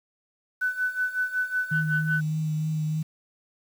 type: tone with tremolo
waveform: sine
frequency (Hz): 1500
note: F#6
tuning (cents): +23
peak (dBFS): -21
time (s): 0.61-2.21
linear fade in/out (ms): 10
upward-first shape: sine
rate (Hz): 5.4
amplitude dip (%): 80
type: tone with vibrato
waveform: sine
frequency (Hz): 155.56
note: D#3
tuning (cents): 0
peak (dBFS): -24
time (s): 1.71-3.03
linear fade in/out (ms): 10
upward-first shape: triangle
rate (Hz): 3.3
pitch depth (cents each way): 21
effects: tanh soft clip ceiling -13 dBFS + 8-bit